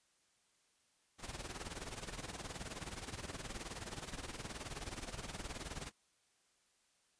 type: noise with tremolo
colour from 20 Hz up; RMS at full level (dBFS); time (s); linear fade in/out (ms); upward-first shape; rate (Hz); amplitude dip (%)
pink; -43; 1.18-5.92; 50; sine; 19; 75
effects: white hiss -75 dBFS RMS until 7.19 s + resampled to 22050 Hz